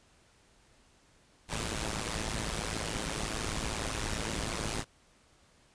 pink noise with amplitude modulation, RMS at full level -31 dBFS, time 1.48-4.85 s, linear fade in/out 50 ms, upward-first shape sine, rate 109 Hz, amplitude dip 85%, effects pink hiss -64 dBFS RMS until 5.74 s + resampled to 22050 Hz

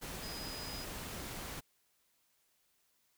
sine tone in noise, 4978 Hz, D#8, in tune, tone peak -46 dBFS, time 0.22-0.85 s, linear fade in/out 20 ms, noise pink, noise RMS -44 dBFS, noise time 0.01-1.61 s, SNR -5 dB, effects white hiss -75 dBFS RMS until 3.17 s

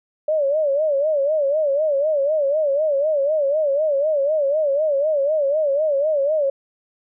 sine tone with vibrato, 587.3 Hz, D5, in tune, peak -16 dBFS, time 0.28-6.5 s, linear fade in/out 5 ms, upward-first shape sine, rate 4 Hz, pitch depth 130 cents each way, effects none

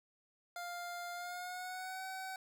25% pulse tone with pitch glide, 700 to 759 Hz, F5 to F#5, +4 to +44 cents, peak -38 dBFS, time 0.56-2.36 s, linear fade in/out 2 ms, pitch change +140 cents, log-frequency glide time 1.13-2.04 s, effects none

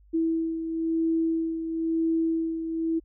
sine beating tone pair, 326.4 / 327.4 Hz, E4 / E4, -17 / -12 cents, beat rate 1 Hz, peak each -24 / -32 dBFS, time 0.13-3 s, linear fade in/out 20 ms, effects added 50 Hz sine -53 dBFS peak until 3.04 s

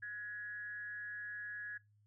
sine tone with amplitude modulation, 1676 Hz, G#6, 15 cents sharp, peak -39 dBFS, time 0.02-1.78 s, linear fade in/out 10 ms, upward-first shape sine, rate 219 Hz, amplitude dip 55%, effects noise-tail reverb RT60 0.2 s tail -22 dB re dry + added 104 Hz sine -67 dBFS peak until 2.06 s

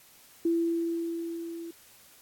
sine tone with level ramp, 335.1 Hz, E4, 29 cents sharp, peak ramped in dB -22 to -37 dBFS, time 0.45-1.71 s, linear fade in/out 5 ms, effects white hiss -56 dBFS RMS until 2.21 s + AAC 64 kbps

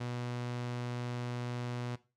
sawtooth tone, 122 Hz, B2, 21 cents flat, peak -32 dBFS, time 0-1.96 s, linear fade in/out 10 ms, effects noise-tail reverb RT60 0.3 s tail -17 dB re dry + low-pass 6000 Hz 12 dB/octave

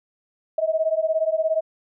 sine beating tone pair, 630 / 647 Hz, D#5 / E5, +21 / -32 cents, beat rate 17 Hz, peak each -22 dBFS, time 0.58-1.61 s, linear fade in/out 5 ms, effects none

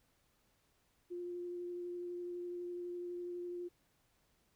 sine tone with vibrato, 352.3 Hz, F4, 15 cents sharp, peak -40 dBFS, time 1.1-3.69 s, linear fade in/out 20 ms, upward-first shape sine, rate 12 Hz, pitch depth 10 cents each way, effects pink hiss -75 dBFS RMS until 4.55 s

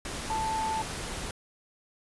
sine tone in noise, 880 Hz, A5, in tune, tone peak -28 dBFS, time 0.3-0.82 s, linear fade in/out 2 ms, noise pink, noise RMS -36 dBFS, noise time 0.05-1.31 s, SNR +5 dB, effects resampled to 24000 Hz

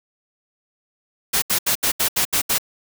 white noise bursts, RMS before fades -19 dBFS, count 8, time 1.33-2.584 s, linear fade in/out 10 ms, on 92 ms, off 74 ms, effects none

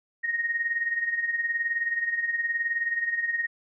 sine tone with tremolo, 1864.7 Hz, A#6, in tune, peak -22 dBFS, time 0.23-3.47 s, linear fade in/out 20 ms, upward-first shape sine, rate 19 Hz, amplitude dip 65%, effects none

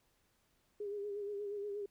sine tone with vibrato, 408.1 Hz, G#4, 30 cents flat, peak -38 dBFS, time 0.8-1.86 s, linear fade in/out 5 ms, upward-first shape sine, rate 8.4 Hz, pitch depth 43 cents each way, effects pink hiss -75 dBFS RMS until 1.9 s

